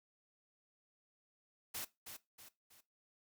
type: noise with echo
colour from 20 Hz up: white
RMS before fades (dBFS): -43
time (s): 1.74-1.85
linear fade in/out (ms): 10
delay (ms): 320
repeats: 3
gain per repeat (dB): -7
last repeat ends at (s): 2.81
effects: noise-tail reverb RT60 0.2 s tail -17 dB re dry